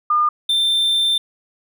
sine / triangle tone pair in turn, 1211 / 3571 Hz, D#6 / A7, -47 / +25 cents, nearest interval octave + perfect fifth, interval 1872 cents, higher second, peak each -13 dBFS, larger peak neither, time 0.1-0.29 / 0.49-1.18 s, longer second, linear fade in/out 5 ms, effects none

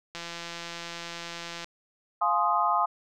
click train, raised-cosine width 0.2 ms, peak -20 dBFS, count 255, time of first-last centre 0.15-1.644 s, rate 170 Hz
sine chord, F minor seventh, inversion none, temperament equal with one note detuned, 698.5 / 843.2 / 1046.5 / 1244.5 Hz, F5 / Ab5 / C6 / Eb6, 0 / +26 / 0 / 0 cents, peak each -29 / -28 / -27 / -26 dBFS, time 2.21-2.86 s, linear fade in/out 10 ms
effects none

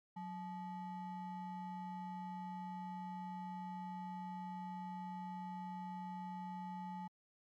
triangle ring-modulated tone, 523.3 Hz, C5, in tune, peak -38 dBFS, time 0.16-7.08 s, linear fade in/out 10 ms, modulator 340 Hz, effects MP3 96 kbps

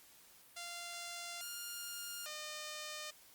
5% pulse tone with pitch steps, 693 / 1410 / 608 Hz, F5 / F6 / D#5, -14 / +16 / -40 cents, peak -32 dBFS, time 0.56-3.11 s, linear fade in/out 10 ms, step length 850 ms, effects white hiss -62 dBFS RMS until 3.34 s + Opus 48 kbps

